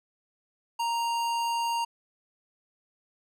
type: tone with hard clipping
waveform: sine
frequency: 932.3 Hz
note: A#5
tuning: in tune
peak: -28 dBFS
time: 0.79-1.85 s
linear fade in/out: 10 ms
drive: 17 dB
effects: none